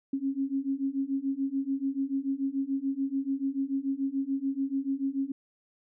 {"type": "beating tone pair", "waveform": "sine", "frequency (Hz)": [268.7, 275.6], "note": ["C4", "C#4"], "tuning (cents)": [46, -10], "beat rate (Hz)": 6.9, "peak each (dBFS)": [-31, -30], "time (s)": [0.13, 5.32], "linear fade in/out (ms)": 5, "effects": []}